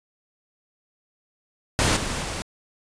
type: noise with level steps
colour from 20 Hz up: pink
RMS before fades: -20 / -28 / -30 dBFS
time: 1.79-2.42 s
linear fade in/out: 0 ms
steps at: 1.96 / 2.22 s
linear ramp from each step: 10 ms
effects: resampled to 22050 Hz